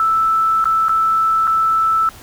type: tone with dropouts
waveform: sine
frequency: 1318.5 Hz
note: E6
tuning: in tune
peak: -12 dBFS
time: 0-2.09 s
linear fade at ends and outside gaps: 1 ms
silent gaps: 0.642-0.655 / 0.884-0.893 / 1.471-1.476 s
effects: pink hiss -40 dBFS RMS until 2.22 s